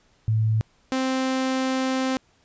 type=tone pair in turn; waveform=sine / sawtooth; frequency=110 / 261.6 Hz; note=A2 / C4; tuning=0 / 0 cents; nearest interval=octave + minor third; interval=1500 cents; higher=second; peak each=-18 dBFS; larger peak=neither; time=0.28-0.61 / 0.92-2.17 s; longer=second; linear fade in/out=0 ms; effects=pink hiss -62 dBFS RMS until 2.44 s + resampled to 16000 Hz